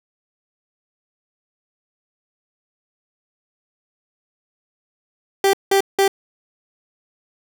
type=tone bursts; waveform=30% pulse; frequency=392 Hz; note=G4; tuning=in tune; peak=-10 dBFS; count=3; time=5.44-6.079 s; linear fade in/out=2 ms; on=93 ms; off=180 ms; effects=none